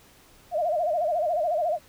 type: tone with vibrato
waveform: sine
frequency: 655 Hz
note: E5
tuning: 11 cents flat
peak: -22 dBFS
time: 0.51-1.79 s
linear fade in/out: 50 ms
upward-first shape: sine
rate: 14 Hz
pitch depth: 160 cents each way
effects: pink hiss -55 dBFS RMS until 1.88 s